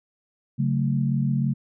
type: chord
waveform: sine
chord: F# minor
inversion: second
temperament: just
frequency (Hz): 138.75 / 185 / 222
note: C#3 / F#3 / A3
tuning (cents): +2 / 0 / +16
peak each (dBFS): -22 / -28 / -26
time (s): 0.58-1.54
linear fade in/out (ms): 20
effects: none